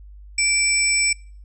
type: tone cluster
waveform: sine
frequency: 2330 / 5360 / 7920 Hz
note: D7 / E8 / B8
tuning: -14 / +28 / +4 cents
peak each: -19 / -24 / -21 dBFS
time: 0.38-1.13 s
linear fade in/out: 5 ms
effects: noise-tail reverb RT60 0.5 s tail -26 dB re dry + added 50 Hz sine -39 dBFS peak until 1.44 s